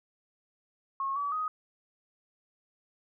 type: tone with pitch steps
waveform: sine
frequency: 1088 / 1144 / 1252 Hz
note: C#6 / D6 / D#6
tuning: -33 / -46 / +10 cents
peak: -29 dBFS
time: 1-1.48 s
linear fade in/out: 2 ms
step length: 160 ms
effects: none